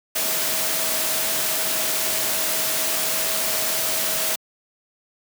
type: tone in noise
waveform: sine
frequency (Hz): 641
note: E5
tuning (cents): -49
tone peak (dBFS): -34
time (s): 0.15-4.36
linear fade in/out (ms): 10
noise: white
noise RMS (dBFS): -23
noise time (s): 0.15-4.36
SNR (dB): -14
effects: high-pass 150 Hz 12 dB/octave